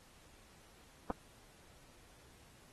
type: clicks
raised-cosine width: 1 ms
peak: -22 dBFS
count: 2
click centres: 1.102 / 1.106 s
effects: pink hiss -63 dBFS RMS until 2.72 s + AAC 32 kbps